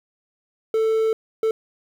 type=tone bursts at uneven times; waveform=triangle; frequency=443 Hz; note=A4; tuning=12 cents sharp; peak=-15 dBFS; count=2; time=0.74-1.13 / 1.43-1.51 s; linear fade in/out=2 ms; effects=8-bit